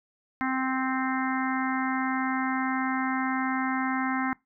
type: harmonic tone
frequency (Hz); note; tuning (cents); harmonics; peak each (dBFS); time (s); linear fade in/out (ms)
261.6; C4; 0; 1 / 3 / 4 / 5 / 6 / 7 / 8; -28 / -33 / -34 / -35 / -36 / -36 / -37; 0.41-4.33; 0
effects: noise-tail reverb RT60 0.2 s tail -23 dB re dry